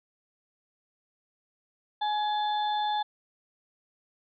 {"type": "harmonic tone with a mistuned harmonic", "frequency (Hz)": 841, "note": "G#5", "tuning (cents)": 22, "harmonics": [1, 2, 4, 5], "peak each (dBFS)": [-26, -41, -36, -49], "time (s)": [2.01, 3.03], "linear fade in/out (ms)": 10, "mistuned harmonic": 4, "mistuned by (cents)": 80, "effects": []}